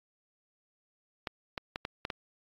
clicks, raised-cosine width 0.3 ms, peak -18 dBFS, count 6, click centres 1.272 / 1.578 / 1.759 / 1.851 / 2.051 / 2.102 s, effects AAC 32 kbps

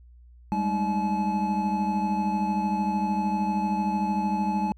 triangle tone cluster, 197.6 / 210.7 / 311.6 / 856 Hz, G3 / G#3 / D#4 / A5, +14 / +25 / +3 / -48 cents, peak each -25 / -29 / -33 / -25 dBFS, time 0.52-4.72 s, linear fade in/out 0 ms, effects added 60 Hz sine -48 dBFS peak until 4.77 s

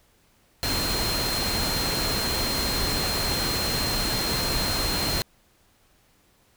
sine tone in noise, 4186 Hz, C8, in tune, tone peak -28 dBFS, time 0.63-5.22 s, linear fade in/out 0 ms, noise pink, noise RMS -27 dBFS, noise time 0.63-5.22 s, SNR -4 dB, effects pink hiss -62 dBFS RMS until 6.56 s

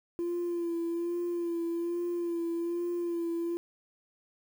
sine tone with vibrato, 342.2 Hz, F4, 35 cents flat, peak -28 dBFS, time 0.19-3.57 s, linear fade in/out 0 ms, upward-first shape sine, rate 1.2 Hz, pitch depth 30 cents each way, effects tanh soft clip ceiling -26 dBFS + 9-bit

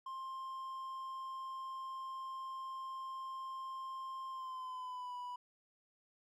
triangle tone with pitch glide, 1056 to 985.3 Hz, C6 to B5, +16 to -4 cents, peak -40 dBFS, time 0.06-5.36 s, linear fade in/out 5 ms, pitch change -120 cents, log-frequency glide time 4.3-5.15 s, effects none

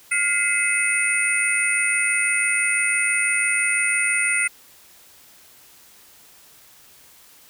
sine tone cluster, 1422 / 2045 / 2151 / 2564 / 9060 Hz, F6 / C7 / C7 / E7 / C#9, +31 / -40 / +47 / -49 / +37 cents, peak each -27 / -22 / -27 / -25 / -24 dBFS, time 0.11-4.48 s, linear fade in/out 10 ms, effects white hiss -50 dBFS RMS until 7.49 s

